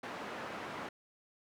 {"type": "band-pass noise", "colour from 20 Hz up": "white", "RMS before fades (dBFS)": -43, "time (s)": [0.03, 0.89], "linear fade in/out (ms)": 5, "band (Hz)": [150, 1400], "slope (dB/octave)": 12, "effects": []}